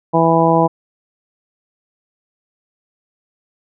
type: harmonic tone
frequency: 164.81 Hz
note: E3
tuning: in tune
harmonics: 1 / 2 / 3 / 4 / 5 / 6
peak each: -17 / -17 / -17 / -17 / -17 / -17 dBFS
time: 0.13-0.68 s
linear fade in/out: 20 ms
effects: none